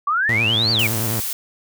sine exponential two-way sweep, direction up then down, 1120 to 4699 to 2183 Hz, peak -16 dBFS, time 0.07-0.87 s, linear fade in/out 5 ms, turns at 0.71 s
sawtooth tone with vibrato, 111.3 Hz, A2, 20 cents sharp, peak -18 dBFS, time 0.29-1.2 s, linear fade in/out 0 ms, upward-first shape square, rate 9.7 Hz, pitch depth 73 cents each way
blue noise, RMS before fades -25 dBFS, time 0.79-1.33 s, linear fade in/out 2 ms
effects none

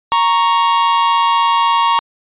45% pulse tone pair together, 932.3 / 1108.7 Hz, A#5 / C#6, 0 / 0 cents, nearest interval minor third, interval 300 cents, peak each -13 / -14 dBFS, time 0.12-1.99 s, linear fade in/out 0 ms, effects resampled to 8000 Hz

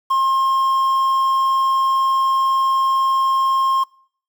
triangle tone with quantisation, 1067 Hz, C6, 34 cents sharp, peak -12 dBFS, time 0.1-3.84 s, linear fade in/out 10 ms, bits 7, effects noise-tail reverb RT60 0.6 s tail -26 dB re dry

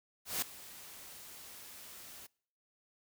white noise with ADSR envelope, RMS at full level -33 dBFS, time 0.25-2.27 s, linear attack 170 ms, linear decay 5 ms, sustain -18 dB, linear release 11 ms, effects noise-tail reverb RT60 0.6 s tail -26 dB re dry

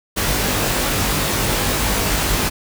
pink noise with comb filter, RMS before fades -19 dBFS, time 0.16-2.5 s, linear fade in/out 20 ms, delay 20 ms, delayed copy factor +1, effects none

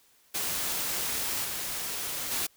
white noise with level steps, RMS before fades -31 / -34 / -30 dBFS, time 0.34-2.47 s, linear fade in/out 10 ms, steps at 1.44 / 2.31 s, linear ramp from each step 5 ms, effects white hiss -63 dBFS RMS until 2.56 s

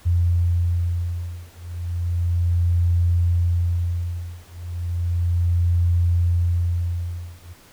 sine beating tone pair, 86.5 / 86.84 Hz, F2 / F2, -16 / -9 cents, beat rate 0.34 Hz, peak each -21 dBFS, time 0.05-7.54 s, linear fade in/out 20 ms, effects pink hiss -50 dBFS RMS until 7.72 s

